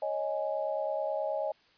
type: chord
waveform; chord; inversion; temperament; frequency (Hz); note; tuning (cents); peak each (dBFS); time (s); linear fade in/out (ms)
sine; C# suspended second; none; just; 554.4 / 623.7 / 831.5; C#5 / D#5 / G#5; 0 / +4 / +2; -34 / -32 / -37; 0.02-1.52; 5
effects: white hiss -64 dBFS RMS until 1.77 s + resampled to 11025 Hz